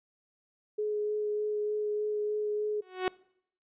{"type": "tone with vibrato", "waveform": "sine", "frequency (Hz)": 421.2, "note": "G#4", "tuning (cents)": 24, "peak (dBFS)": -28, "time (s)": [0.78, 2.81], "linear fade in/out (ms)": 10, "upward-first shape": "sine", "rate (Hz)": 3.3, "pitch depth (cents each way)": 10}
{"type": "tone with exponential growth", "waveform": "sawtooth", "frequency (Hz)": 370, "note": "F#4", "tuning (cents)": 0, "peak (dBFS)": -20, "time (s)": [2.82, 3.08], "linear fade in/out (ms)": 1, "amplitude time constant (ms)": 56}
{"effects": ["noise-tail reverb RT60 0.7 s tail -24 dB re dry", "resampled to 8000 Hz"]}